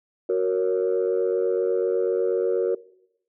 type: chord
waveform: sine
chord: F# major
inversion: none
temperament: equal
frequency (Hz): 370 / 466.2 / 554.4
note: F#4 / A#4 / C#5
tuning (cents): 0 / 0 / 0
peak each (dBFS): -22 / -22 / -27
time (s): 0.29-2.75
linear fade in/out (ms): 5
effects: noise-tail reverb RT60 0.8 s tail -21 dB re dry + tanh soft clip ceiling -14 dBFS